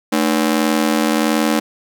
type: ring-modulated tone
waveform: sawtooth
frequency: 263.2 Hz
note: C4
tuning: 10 cents sharp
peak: -7 dBFS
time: 0.12-1.6 s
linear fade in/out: 10 ms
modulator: 40.7 Hz
effects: none